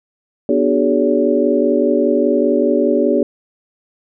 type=tone cluster; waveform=sine; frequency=245.7 / 296.9 / 375.7 / 420.7 / 568 Hz; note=B3 / D4 / F#4 / G#4 / C#5; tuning=-9 / +19 / +26 / +22 / +42 cents; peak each=-18 dBFS; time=0.49-3.23 s; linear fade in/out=2 ms; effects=none